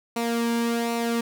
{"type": "tone with flanger", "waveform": "sawtooth", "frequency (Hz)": 233.4, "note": "A#3", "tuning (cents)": 2, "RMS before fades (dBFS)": -25, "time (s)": [0.16, 1.21], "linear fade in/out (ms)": 5, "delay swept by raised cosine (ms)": [0.6, 1.58], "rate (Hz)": 1.3, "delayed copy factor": -0.55, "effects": []}